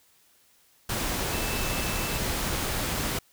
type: tone in noise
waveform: sine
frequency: 2637 Hz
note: E7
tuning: in tune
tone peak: -38 dBFS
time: 1.33-2.18 s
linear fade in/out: 5 ms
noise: pink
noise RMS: -29 dBFS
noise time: 0.89-3.19 s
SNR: -12 dB
effects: white hiss -62 dBFS RMS until 3.32 s